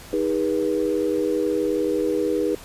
sine tone cluster, 314.3 / 406.3 / 485 Hz, D#4 / G#4 / B4, +18 / -38 / -31 cents, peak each -24 dBFS, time 0.13-2.55 s, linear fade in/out 2 ms, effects pink hiss -42 dBFS RMS until 2.64 s + resampled to 32000 Hz

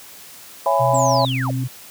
sine chord, C# minor seventh, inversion none, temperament just, 554.4 / 665.2 / 831.5 / 997.9 Hz, C#5 / E5 / G#5 / B5, 0 / +16 / +2 / +18 cents, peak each -20 dBFS, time 0.66-1.25 s, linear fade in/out 2 ms
sine tone with pitch glide, 127.6 to 126.06 Hz, C3 to B2, -43 to +36 cents, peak -20 dBFS, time 0.79-1.68 s, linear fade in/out 20 ms, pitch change -21 cents, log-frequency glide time 1.01-1.41 s
sine tone, 265.5 Hz, C4, 25 cents sharp, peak -26 dBFS, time 0.93-1.64 s, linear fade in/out 5 ms
sine linear sweep, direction down, 7902 to 463.2 Hz, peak -24 dBFS, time 0.94-1.51 s, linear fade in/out 5 ms
effects white hiss -41 dBFS RMS until 1.9 s + high-pass 80 Hz 12 dB/octave

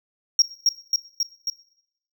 triangle tone with echo, 5588 Hz, F8, in tune, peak -9 dBFS, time 0.39-0.42 s, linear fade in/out 2 ms, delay 270 ms, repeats 4, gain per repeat -3 dB, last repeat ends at 1.5 s, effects noise-tail reverb RT60 0.8 s tail -20 dB re dry + tanh soft clip ceiling -9 dBFS

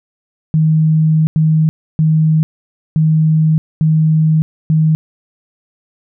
sine tone bursts at uneven times, 157.3 Hz, D#3, 19 cents sharp, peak -8 dBFS, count 6, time 0.54-1.27 / 1.36-1.69 / 1.99-2.43 / 2.96-3.58 / 3.81-4.42 / 4.7-4.95 s, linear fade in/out 0 ms, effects none

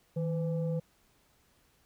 sine tone pair together, 159.4 / 506.1 Hz, D#3 / B4, +42 / +42 cents, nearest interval octave + minor sixth, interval 2000 cents, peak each -29 / -34 dBFS, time 0.16-0.8 s, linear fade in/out 10 ms, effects tanh soft clip ceiling -24 dBFS + pink hiss -68 dBFS RMS until 1.85 s

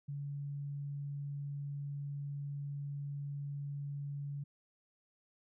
sine tone, 142.4 Hz, C#3, 47 cents sharp, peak -38 dBFS, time 0.08-4.44 s, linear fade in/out 10 ms, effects none

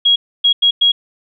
sine tone bursts at uneven times, 3300 Hz, G#7, 12 cents flat, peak -8 dBFS, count 4, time 0.05-0.16 / 0.44-0.53 / 0.62-0.71 / 0.81-0.92 s, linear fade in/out 10 ms, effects none

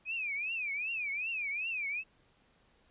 sine tone with vibrato, 2462 Hz, D#7, 19 cents flat, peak -33 dBFS, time 0.05-2.04 s, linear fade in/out 50 ms, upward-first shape triangle, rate 2.6 Hz, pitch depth 220 cents each way, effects pink hiss -68 dBFS RMS until 2.9 s + resampled to 8000 Hz

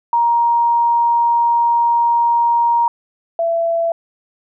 sine tone pair in turn, 940 / 669.7 Hz, A#5 / E5, +14 / +27 cents, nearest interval tritone, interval 587 cents, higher first, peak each -11 / -14 dBFS, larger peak first, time 0.13-2.88 / 3.39-3.92 s, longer first, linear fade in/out 2 ms, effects none

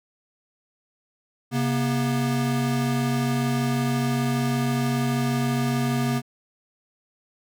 square tone pair together, 134.58 / 239.8 Hz, C3 / A#3, +49 / +49 cents, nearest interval minor seventh, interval 1000 cents, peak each -25 dBFS, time 1.51-6.22 s, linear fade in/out 50 ms, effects none

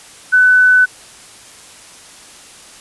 sine tone, 1500 Hz, F#6, 23 cents sharp, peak -6 dBFS, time 0.32-0.86 s, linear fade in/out 20 ms, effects white hiss -39 dBFS RMS until 2.8 s + resampled to 24000 Hz

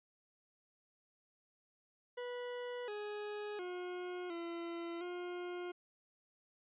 40% pulse tone with pitch steps, 489.8 / 417.1 / 359.5 / 339.1 / 355.2 Hz, B4 / G#4 / F#4 / E4 / F4, -14 / +7 / -50 / +49 / +29 cents, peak -40 dBFS, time 2.17-5.72 s, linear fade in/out 10 ms, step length 710 ms, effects resampled to 8000 Hz

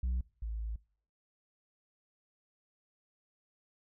sine tone pair in turn, 61.74 / 54.84 Hz, B1 / A1, 0 / -5 cents, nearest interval major second, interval 205 cents, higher first, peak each -27 / -34 dBFS, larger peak first, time 0.03-0.21 / 0.42-0.76 s, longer second, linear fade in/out 5 ms, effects noise-tail reverb RT60 0.5 s tail -24 dB re dry + tanh soft clip ceiling -29 dBFS

